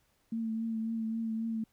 sine tone with vibrato, 224.6 Hz, A3, 36 cents sharp, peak -31 dBFS, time 0.32-1.64 s, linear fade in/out 5 ms, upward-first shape triangle, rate 3.7 Hz, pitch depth 30 cents each way, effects pink hiss -72 dBFS RMS until 1.72 s

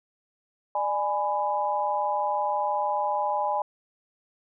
sine chord, G# diminished, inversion second, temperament just, 598 / 830.6 / 996.7 Hz, D5 / G#5 / B5, +31 / 0 / +16 cents, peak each -30 / -26 / -29 dBFS, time 0.75-3.62 s, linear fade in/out 2 ms, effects none

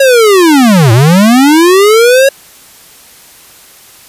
square linear two-way sweep, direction down then up, 554.4 to 108.1 to 554.4 Hz, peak -3 dBFS, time 0-2.29 s, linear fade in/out 5 ms, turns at 0.92 s, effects white hiss -37 dBFS RMS until 4.08 s + resampled to 32000 Hz

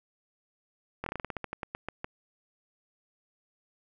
slowing click train, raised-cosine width 0.5 ms, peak -19 dBFS, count 15, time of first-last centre 1.04-2.044 s, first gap 23 ms, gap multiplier 1.16, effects none

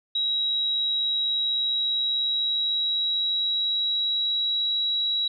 sine tone with pitch glide, 3852 to 3883 Hz, B7 to B7, -44 to -30 cents, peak -22 dBFS, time 0.15-5.28 s, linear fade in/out 5 ms, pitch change +14 cents, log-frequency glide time 1.28-4.8 s, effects none

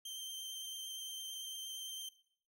sawtooth tone with vibrato, 3136 Hz, G7, in tune, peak -40 dBFS, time 0.05-2.09 s, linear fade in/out 5 ms, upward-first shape triangle, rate 8.8 Hz, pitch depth 16 cents each way, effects noise-tail reverb RT60 0.6 s tail -19 dB re dry

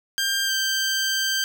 15% pulse tone with pitch glide, 1591 to 1568.2 Hz, G6 to G6, +25 to 0 cents, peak -15 dBFS, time 0.18-1.44 s, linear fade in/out 0 ms, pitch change -25 cents, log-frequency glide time 0.45-0.51 s, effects none

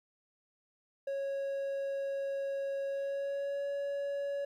triangle tone with pitch glide, 551 to 563.2 Hz, C#5 to C#5, -11 to +27 cents, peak -31 dBFS, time 1.07-4.45 s, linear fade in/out 5 ms, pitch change +38 cents, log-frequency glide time 2.86-3.67 s, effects 12-bit

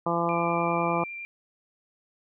harmonic tone, 170 Hz, F3, 46 cents flat, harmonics 1 / 2 / 3 / 4 / 5 / 6 / 7, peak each -31 / -31 / -31 / -31 / -31 / -31 / -31 dBFS, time 0.06-1.04 s, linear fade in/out 5 ms
sine tone with vibrato, 2372 Hz, D7, 17 cents sharp, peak -35 dBFS, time 0.29-1.25 s, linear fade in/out 0 ms, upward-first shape square, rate 10 Hz, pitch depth 9 cents each way
effects none

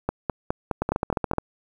two click trains, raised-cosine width 1 ms, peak -9 / -9 dBFS, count 7 / 9, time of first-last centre 0.09-1.335 / 0.82-1.383 s, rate 4.82 / 14.2 Hz, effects 8-bit

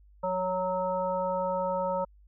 harmonic tone with a mistuned harmonic, 185 Hz, F#3, in tune, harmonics 1 / 3 / 5 / 7, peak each -38 / -29 / -31 / -38 dBFS, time 0.23-2.05 s, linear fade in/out 10 ms, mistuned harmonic 1, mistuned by -33 cents, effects added 50 Hz sine -54 dBFS peak until 2.27 s

